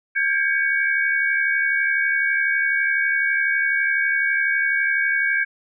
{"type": "tone cluster", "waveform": "sine", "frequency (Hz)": [1595, 1667, 2249], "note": ["G6", "G#6", "C#7"], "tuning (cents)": [30, 6, 24], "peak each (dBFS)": [-20, -26, -22], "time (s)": [0.15, 5.45], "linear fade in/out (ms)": 20, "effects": []}